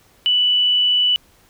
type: tone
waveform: sine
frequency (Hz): 2968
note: F#7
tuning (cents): +5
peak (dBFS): -13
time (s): 0.26-1.16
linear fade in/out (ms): 0
effects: pink hiss -54 dBFS RMS until 1.49 s